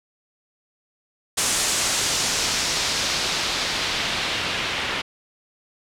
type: noise with low-pass filter sweep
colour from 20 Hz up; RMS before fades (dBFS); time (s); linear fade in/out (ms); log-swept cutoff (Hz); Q
white; -24; 1.37-5.02; 10; 8300 to 2800; 1.3
effects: none